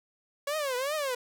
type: tone with vibrato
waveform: sawtooth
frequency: 554.4 Hz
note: C#5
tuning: in tune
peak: -25 dBFS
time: 0.47-1.15 s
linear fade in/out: 5 ms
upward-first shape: triangle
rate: 2.6 Hz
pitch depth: 230 cents each way
effects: none